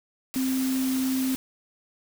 sine tone in noise, 261.6 Hz, C4, in tune, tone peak -23 dBFS, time 0.36-1.35 s, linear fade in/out 0 ms, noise white, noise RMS -35 dBFS, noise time 0.34-1.36 s, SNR +9 dB, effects none

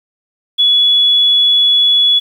sine tone, 3397 Hz, G#7, 38 cents sharp, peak -7 dBFS, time 0.58-2.2 s, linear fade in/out 20 ms, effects 7-bit

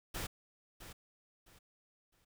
pink noise with echo, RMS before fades -40 dBFS, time 0.14-0.27 s, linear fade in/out 10 ms, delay 660 ms, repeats 3, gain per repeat -11 dB, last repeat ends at 2.25 s, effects none

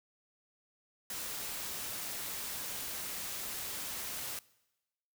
white noise, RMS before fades -40 dBFS, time 1.1-4.39 s, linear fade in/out 2 ms, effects noise-tail reverb RT60 1.0 s tail -22 dB re dry

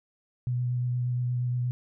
sine tone with vibrato, 123.47 Hz, B2, in tune, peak -25 dBFS, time 0.47-1.71 s, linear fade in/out 0 ms, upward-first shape triangle, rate 8.5 Hz, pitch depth 17 cents each way, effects none

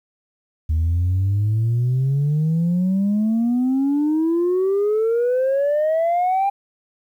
sine exponential sweep, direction up, 77.3 to 803 Hz, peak -14 dBFS, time 0.69-6.5 s, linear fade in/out 10 ms, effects tanh soft clip ceiling -14 dBFS + 9-bit

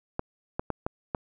clicks, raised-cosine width 1 ms, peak -14 dBFS, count 5, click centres 0.194 / 0.595 / 0.703 / 0.865 / 1.148 s, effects none

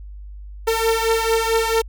sawtooth beating tone pair, 449.9 / 454.4 Hz, A4 / A#4, +39 / -44 cents, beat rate 4.5 Hz, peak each -15 / -17 dBFS, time 0.67-1.82 s, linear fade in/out 10 ms, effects added 50 Hz sine -33 dBFS peak until 1.88 s

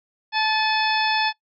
harmonic tone with a mistuned harmonic, 871 Hz, A5, 18 cents flat, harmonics 1 / 2 / 3 / 4 / 5 / 6, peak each -22 / -25 / -27 / -28 / -29 / -30 dBFS, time 0.32-1.33 s, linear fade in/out 50 ms, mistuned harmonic 3, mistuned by -46 cents, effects noise-tail reverb RT60 0.1 s tail -18 dB re dry

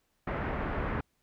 pink low-pass noise, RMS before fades -33 dBFS, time 0.27-1.01 s, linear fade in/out 5 ms, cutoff 2000 Hz, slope 24 dB/octave, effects pink hiss -75 dBFS RMS until 1.22 s

